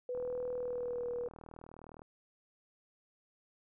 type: tone with pitch glide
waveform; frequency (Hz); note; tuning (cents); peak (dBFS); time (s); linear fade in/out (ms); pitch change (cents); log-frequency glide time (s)
sine; 496.4 to 484.5; B4 to B4; +9 to -33; -35; 0.09-1.28; 2; -42; 0.53-1.08
type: click train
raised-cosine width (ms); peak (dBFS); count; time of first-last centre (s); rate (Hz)
1; -36; 75; 0.15-2.019; 39.6
effects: none